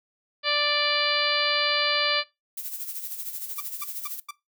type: harmonic tone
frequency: 587.3 Hz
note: D5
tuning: in tune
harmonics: 1 / 2 / 3 / 4 / 5 / 6 / 7 / 8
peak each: -30 / -30 / -30 / -30 / -30 / -30 / -30 / -30 dBFS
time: 0.43-2.24 s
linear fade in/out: 50 ms
type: noise with tremolo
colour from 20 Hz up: violet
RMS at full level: -32 dBFS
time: 2.57-4.2 s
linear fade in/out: 5 ms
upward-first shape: sine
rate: 13 Hz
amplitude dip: 60%
type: tone bursts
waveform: sawtooth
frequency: 1170 Hz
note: D6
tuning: 7 cents flat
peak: -29 dBFS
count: 4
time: 3.58-4.31 s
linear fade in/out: 5 ms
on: 25 ms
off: 210 ms
effects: noise-tail reverb RT60 0.2 s tail -19 dB re dry